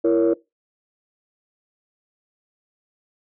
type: chord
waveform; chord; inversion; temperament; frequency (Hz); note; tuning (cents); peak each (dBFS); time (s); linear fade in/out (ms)
sine; A# diminished; second; just; 335.6 / 466.2 / 559.4; E4 / A#4 / C#5; +31 / 0 / +16; -16 / -18 / -21; 0.04-0.34; 10
effects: noise-tail reverb RT60 0.2 s tail -20 dB re dry + tanh soft clip ceiling -10 dBFS